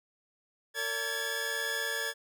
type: tone cluster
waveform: sawtooth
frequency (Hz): 454.1 / 573 / 1638 / 1718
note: A#4 / D5 / G#6 / A6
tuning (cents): -45 / -43 / -24 / -42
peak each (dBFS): -36 / -38 / -34 / -30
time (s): 0.74-2.14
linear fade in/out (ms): 50
effects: none